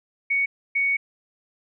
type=tone pair in turn; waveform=sine; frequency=2229 / 2229 Hz; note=C#7 / C#7; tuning=+9 / +9 cents; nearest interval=unison; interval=0 cents; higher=neither; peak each=-19 dBFS; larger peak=neither; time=0.3-0.46 / 0.75-0.97 s; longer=second; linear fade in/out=10 ms; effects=none